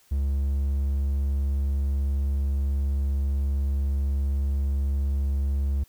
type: tone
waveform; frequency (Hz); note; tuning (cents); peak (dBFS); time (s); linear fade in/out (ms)
triangle; 69.3; C#2; 0; -20; 0.11-5.84; 10
effects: white hiss -60 dBFS RMS until 5.88 s